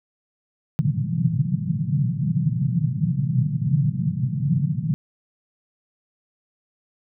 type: band-pass noise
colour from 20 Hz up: white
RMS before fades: -22 dBFS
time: 0.79-4.94 s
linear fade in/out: 0 ms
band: 120 to 170 Hz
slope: 48 dB/octave
effects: none